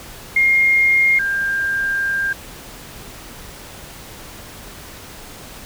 sine tone pair in turn, 2130 / 1595.7 Hz, C7 / G6, +30 / +30 cents, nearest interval perfect fourth, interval 500 cents, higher first, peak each -11 / -17 dBFS, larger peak first, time 0.36-1.19 / 1.19-2.33 s, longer second, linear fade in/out 5 ms, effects pink hiss -37 dBFS RMS until 5.65 s

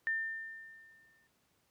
sine tone with exponential decay, 1800 Hz, A6, 39 cents sharp, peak -29 dBFS, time 0.07-1.27 s, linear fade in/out 0 ms, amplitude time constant 260 ms, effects pink hiss -74 dBFS RMS until 1.7 s + high-pass 80 Hz 12 dB/octave

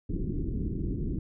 pink low-pass noise, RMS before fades -31 dBFS, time 0.09-1.19 s, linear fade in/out 5 ms, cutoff 370 Hz, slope 48 dB/octave, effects none

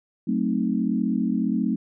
sine chord, F# diminished seventh, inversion none, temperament equal, 185 / 220 / 261.6 / 311.1 Hz, F#3 / A3 / C4 / Eb4, 0 / 0 / 0 / 0 cents, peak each -27 / -24 / -26 / -30 dBFS, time 0.27-1.76 s, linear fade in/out 10 ms, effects none

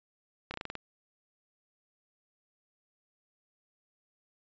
slowing click train, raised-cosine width 0.3 ms, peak -21 dBFS, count 7, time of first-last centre 0.51-0.753 s, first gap 30 ms, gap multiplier 1.12, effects resampled to 16000 Hz

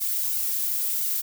violet noise with flanger, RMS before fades -26 dBFS, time 0-1.22 s, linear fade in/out 20 ms, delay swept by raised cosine 1.3 to 3.2 ms, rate 2.9 Hz, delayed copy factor +0.65, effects none

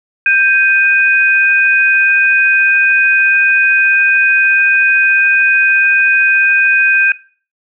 sine tone pair together, 1575.4 / 2489 Hz, G6 / D#7, +8 / 0 cents, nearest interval minor sixth, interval 792 cents, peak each -10 dBFS, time 0.26-7.12 s, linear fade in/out 2 ms, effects noise-tail reverb RT60 0.4 s tail -18 dB re dry

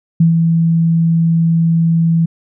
sine tone with ADSR envelope, 165.4 Hz, E3, 6 cents sharp, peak -5 dBFS, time 0.2-2.26 s, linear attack 6 ms, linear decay 120 ms, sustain -4 dB, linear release 10 ms, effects none

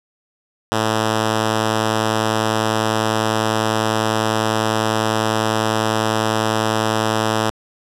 5% pulse tone, 110 Hz, A2, in tune, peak -5 dBFS, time 0.72-7.5 s, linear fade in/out 0 ms, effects low-pass 10000 Hz 12 dB/octave

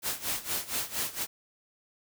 white noise with tremolo, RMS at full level -30 dBFS, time 0.02-1.27 s, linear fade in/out 50 ms, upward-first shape sine, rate 4.3 Hz, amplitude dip 85%, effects none

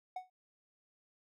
triangle tone with exponential decay, 740 Hz, F#5, in tune, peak -33 dBFS, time 0.16-0.3 s, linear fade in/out 5 ms, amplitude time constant 29 ms, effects none

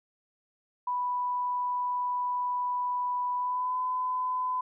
sine tone with pitch glide, 987.8 to 1009.7 Hz, B5 to B5, 0 to +38 cents, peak -27 dBFS, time 0.87-4.61 s, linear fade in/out 5 ms, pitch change +38 cents, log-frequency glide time 3.36-3.78 s, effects none

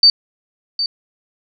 sine tone with echo, 4592 Hz, D8, 40 cents flat, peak -5 dBFS, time 0.03-0.1 s, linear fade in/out 2 ms, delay 760 ms, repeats 1, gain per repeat -11 dB, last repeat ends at 0.86 s, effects none

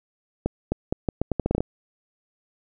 accelerating click train, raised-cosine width 2 ms, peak -9 dBFS, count 12, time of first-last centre 0.46-1.605 s, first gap 260 ms, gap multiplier 0.79, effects none

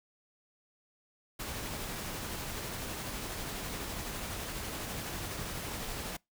pink noise with tremolo, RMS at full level -38 dBFS, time 1.39-6.17 s, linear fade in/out 10 ms, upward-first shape triangle, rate 12 Hz, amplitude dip 25%, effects noise-tail reverb RT60 0.2 s tail -25 dB re dry

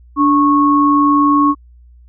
sine tone pair together, 291.4 / 1100 Hz, D4 / C#6, -13 / -14 cents, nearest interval octave + major seventh, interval 2299 cents, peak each -11 dBFS, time 0.16-1.55 s, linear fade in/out 50 ms, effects added 60 Hz sine -40 dBFS peak until 2.08 s

